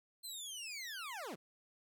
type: linear sweep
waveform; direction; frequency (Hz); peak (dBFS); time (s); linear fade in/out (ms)
20% pulse; down; 4186 to 129.2; -38; 0.23-1.36; 20
effects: none